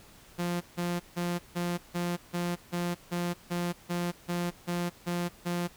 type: tone bursts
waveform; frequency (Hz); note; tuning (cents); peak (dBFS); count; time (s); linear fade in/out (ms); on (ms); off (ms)
sawtooth; 174.61; F3; 0; -25; 14; 0.38-5.68; 20; 230; 160
effects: pink hiss -55 dBFS RMS until 5.76 s